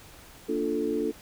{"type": "chord", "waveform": "sine", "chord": "Bb major seventh", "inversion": "none", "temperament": "equal", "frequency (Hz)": [233.1, 293.7, 349.2, 440], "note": ["Bb3", "D4", "F4", "A4"], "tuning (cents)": [0, 0, 0, 0], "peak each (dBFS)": [-34, -30, -32, -29], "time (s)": [0.48, 1.12], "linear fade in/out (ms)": 20, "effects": ["pink hiss -50 dBFS RMS until 1.21 s"]}